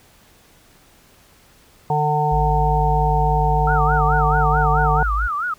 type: harmonic tone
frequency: 150 Hz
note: D3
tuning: 37 cents sharp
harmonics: 1 / 3 / 5 / 6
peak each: -21 / -25 / -20 / -21 dBFS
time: 1.9-5.03 s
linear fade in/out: 2 ms
type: tone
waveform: sine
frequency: 53.3 Hz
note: G#1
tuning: 46 cents sharp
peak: -19 dBFS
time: 2.31-5.28 s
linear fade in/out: 20 ms
type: tone with vibrato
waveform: sine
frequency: 1300 Hz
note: E6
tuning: 24 cents flat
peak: -20 dBFS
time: 3.67-5.54 s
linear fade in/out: 5 ms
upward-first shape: sine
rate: 4.6 Hz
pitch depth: 210 cents each way
effects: pink hiss -52 dBFS RMS until 5.58 s